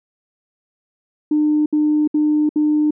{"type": "tone bursts", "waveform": "sine", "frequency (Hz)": 301.8, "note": "D4", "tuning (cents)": 47, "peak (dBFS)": -12, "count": 4, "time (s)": [1.31, 2.908], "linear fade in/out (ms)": 5, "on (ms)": 350, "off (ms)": 66, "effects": ["tanh soft clip ceiling -8 dBFS"]}